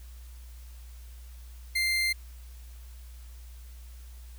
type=tone; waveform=30% pulse; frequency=2093 Hz; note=C7; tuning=in tune; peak=-22 dBFS; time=1.75-2.13 s; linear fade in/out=10 ms; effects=added 60 Hz sine -43 dBFS peak until 4.38 s + white hiss -58 dBFS RMS until 4.38 s